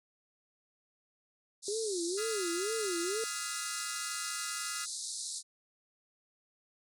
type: band-pass noise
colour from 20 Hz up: white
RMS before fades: -40 dBFS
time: 1.62-5.43 s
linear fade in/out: 50 ms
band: 3800 to 10000 Hz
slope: 96 dB/octave
type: tone with vibrato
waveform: sine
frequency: 390.1 Hz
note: G4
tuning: 8 cents flat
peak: -33 dBFS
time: 1.68-3.24 s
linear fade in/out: 2 ms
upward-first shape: sine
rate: 2.1 Hz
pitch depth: 250 cents each way
type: chord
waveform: sawtooth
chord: F half-diminished seventh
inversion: third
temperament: just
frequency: 1257.2 / 1396.9 / 1676.3 / 2012 Hz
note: Eb6 / F6 / Ab6 / Cb7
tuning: +18 / 0 / +16 / +32 cents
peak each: -41 / -39 / -45 / -43 dBFS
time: 2.17-4.86 s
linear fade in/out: 20 ms
effects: none